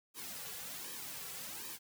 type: noise with flanger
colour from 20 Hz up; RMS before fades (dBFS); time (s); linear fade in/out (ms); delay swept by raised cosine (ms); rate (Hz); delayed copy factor
white; -45; 0.14-1.79; 50; 1.4 to 3.3; 1.3; -0.85
effects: none